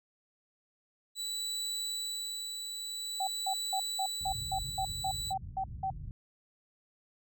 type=tone with tremolo; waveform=30% pulse; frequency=3951 Hz; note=B7; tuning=in tune; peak=-31 dBFS; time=1.15-5.34 s; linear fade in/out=50 ms; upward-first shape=sine; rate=0.49 Hz; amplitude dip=40%
type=tone bursts; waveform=sine; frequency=768 Hz; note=G5; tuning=36 cents flat; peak=-30 dBFS; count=11; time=3.2-5.903 s; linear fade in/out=5 ms; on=73 ms; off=190 ms
type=low-pass noise; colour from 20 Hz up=white; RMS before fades=-43 dBFS; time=4.21-6.11 s; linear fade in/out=0 ms; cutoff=130 Hz; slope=24 dB/octave
effects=none